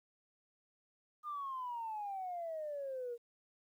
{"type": "exponential sweep", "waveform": "sine", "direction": "down", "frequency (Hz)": [1227, 466.2], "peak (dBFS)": -38, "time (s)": [1.23, 3.18], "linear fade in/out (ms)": 50, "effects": ["tanh soft clip ceiling -34 dBFS", "12-bit"]}